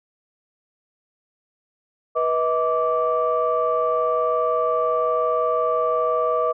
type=tone cluster; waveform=sine; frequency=489.4 / 635 / 1166 Hz; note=B4 / D#5 / D6; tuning=-16 / +35 / -13 cents; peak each=-22 dBFS; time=2.15-6.53 s; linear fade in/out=20 ms; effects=tanh soft clip ceiling -9 dBFS